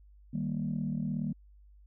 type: chord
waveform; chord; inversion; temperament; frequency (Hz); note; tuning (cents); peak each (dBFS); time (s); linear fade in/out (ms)
sine; Eb major; none; equal with one note detuned; 154.31 / 196 / 233.1; Eb3 / G3 / Bb3; -14 / 0 / 0; -34; 0.33-1.33; 10
effects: tanh soft clip ceiling -23 dBFS + added 50 Hz sine -54 dBFS peak until 1.86 s